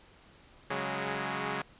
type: chord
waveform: 5% pulse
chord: C# suspended fourth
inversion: none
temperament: equal with one note detuned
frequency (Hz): 138.59 / 185 / 206.6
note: C#3 / F#3 / G#3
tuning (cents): 0 / 0 / -9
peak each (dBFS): -25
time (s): 0.7-1.62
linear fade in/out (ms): 5
effects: pink hiss -58 dBFS RMS until 1.79 s + resampled to 8000 Hz